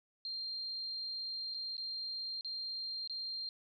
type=tone with dropouts; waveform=sine; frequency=4186 Hz; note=C8; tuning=in tune; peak=-38 dBFS; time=0.25-3.49 s; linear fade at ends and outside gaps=1 ms; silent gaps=1.54-1.545 / 1.768-1.779 / 2.41-2.447 / 3.075-3.097 s; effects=none